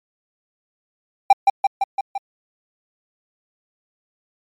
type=tone with echo; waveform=triangle; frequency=790 Hz; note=G5; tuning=13 cents sharp; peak=-4 dBFS; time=1.3-1.33 s; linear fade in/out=5 ms; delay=170 ms; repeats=5; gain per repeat=-3 dB; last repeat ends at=2.18 s; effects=MP3 96 kbps